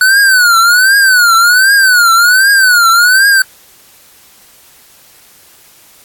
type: tone with vibrato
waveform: square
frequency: 1480 Hz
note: F#6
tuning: in tune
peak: -5 dBFS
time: 0.01-3.42 s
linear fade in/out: 2 ms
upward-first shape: triangle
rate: 1.3 Hz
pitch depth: 180 cents each way
effects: white hiss -42 dBFS RMS until 6.04 s + AAC 64 kbps